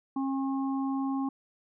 harmonic tone, 270.2 Hz, C#4, 44 cents flat, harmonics 1 / 3 / 4, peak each -28 / -38 / -40 dBFS, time 0.16-1.29 s, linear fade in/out 5 ms, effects none

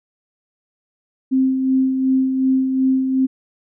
sine tone with tremolo, 262.7 Hz, C4, 7 cents sharp, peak -12 dBFS, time 1.31-3.27 s, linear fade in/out 20 ms, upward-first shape sine, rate 2.7 Hz, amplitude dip 45%, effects none

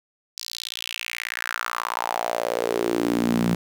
sawtooth tone with high-pass filter sweep, 58.4 Hz, A#1, 4 cents sharp, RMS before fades -26 dBFS, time 0.37-3.55 s, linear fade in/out 5 ms, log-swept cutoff 5000 to 180 Hz, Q 4.1, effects 8-bit

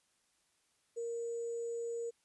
sine tone with sample-and-hold, 466.2 Hz, A#4, in tune, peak -36 dBFS, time 0.96-2.11 s, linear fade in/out 20 ms, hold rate 7350 Hz, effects white hiss -75 dBFS RMS until 2.24 s + resampled to 24000 Hz

